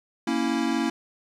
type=chord; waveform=square; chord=A# diminished; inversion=none; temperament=equal; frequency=233.1 / 277.2 / 329.6 Hz; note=A#3 / C#4 / E4; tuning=0 / 0 / 0 cents; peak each=-28 dBFS; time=0.27-0.9 s; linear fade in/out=5 ms; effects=low-pass 7000 Hz 12 dB/octave + 10-bit